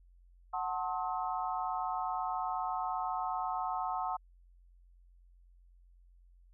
sine chord, F# diminished seventh, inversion none, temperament just, 740 / 888 / 1065.6 / 1278.7 Hz, F#5 / A5 / C6 / Eb6, 0 / +16 / +31 / +47 cents, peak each -36 / -38 / -39 / -40 dBFS, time 0.53-4.17 s, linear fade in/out 10 ms, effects added 44 Hz sine -58 dBFS peak until 6.53 s

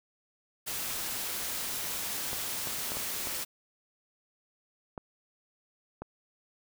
white noise, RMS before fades -35 dBFS, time 0.66-3.45 s, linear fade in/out 20 ms
clicks, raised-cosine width 1 ms, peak -24 dBFS, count 7, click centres 2.331 / 2.672 / 2.919 / 2.97 / 3.272 / 4.978 / 6.02 s
effects none

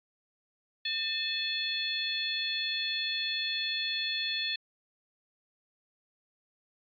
harmonic tone with a mistuned harmonic, 863 Hz, A5, 34 cents flat, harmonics 2 / 3 / 4 / 5, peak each -38 / -37 / -33 / -35 dBFS, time 0.85-4.56 s, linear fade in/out 5 ms, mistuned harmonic 2, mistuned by +74 cents, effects AAC 48 kbps

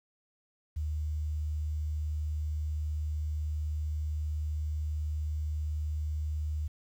sine tone, 76.3 Hz, D#2, 33 cents flat, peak -30 dBFS, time 0.76-6.68 s, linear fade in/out 10 ms, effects 10-bit

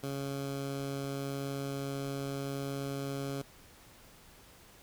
15% pulse tone with notch filter, 138.4 Hz, C#3, 2 cents flat, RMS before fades -37 dBFS, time 0.03-3.42 s, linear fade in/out 5 ms, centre 1900 Hz, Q 1.8, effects pink hiss -57 dBFS RMS until 4.82 s

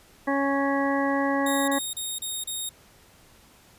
harmonic tone, 277.2 Hz, C#4, in tune, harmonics 1 / 2 / 3 / 4 / 6 / 7, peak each -25 / -28 / -30 / -31 / -33 / -33 dBFS, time 0.27-1.79 s, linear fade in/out 10 ms
10% pulse tone bursts, 3720 Hz, A#7, 4 cents flat, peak -21 dBFS, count 5, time 1.46-2.692 s, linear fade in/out 5 ms, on 220 ms, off 33 ms
effects pink hiss -55 dBFS RMS until 3.78 s + resampled to 32000 Hz

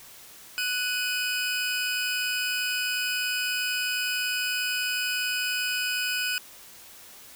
25% pulse tone pair together, 1482 / 2507 Hz, F#6 / D#7, +2 / +12 cents, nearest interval major sixth, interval 910 cents, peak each -25 dBFS, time 0.58-6.38 s, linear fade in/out 0 ms, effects white hiss -48 dBFS RMS until 7.35 s

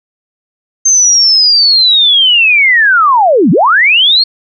sine linear two-way sweep, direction down then up, 6350 to 146.83 to 4383 Hz, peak -4 dBFS, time 0.85-4.24 s, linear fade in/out 10 ms, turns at 3.51 s, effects none

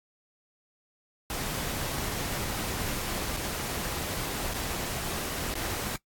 pink noise with dropouts, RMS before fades -33 dBFS, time 1.3-5.96 s, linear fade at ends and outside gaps 1 ms, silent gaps 3.366-3.371 / 4.537-4.542 / 5.541-5.553 s, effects noise-tail reverb RT60 0.1 s tail -19 dB re dry + AAC 64 kbps

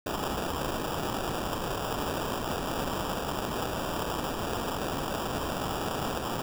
white noise with sample-and-hold, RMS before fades -32 dBFS, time 0.06-6.42 s, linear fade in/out 5 ms, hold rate 2100 Hz, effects none

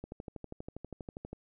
click train, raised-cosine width 2 ms, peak -28 dBFS, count 17, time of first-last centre 0.04-1.33 s, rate 12.4 Hz, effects none

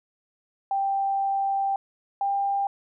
sine tone pair in turn, 786 / 795.6 Hz, G5 / G5, +4 / +25 cents, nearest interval unison, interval 21 cents, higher second, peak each -22 dBFS, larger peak neither, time 0.71-1.76 / 2.21-2.67 s, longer first, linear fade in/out 2 ms, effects none

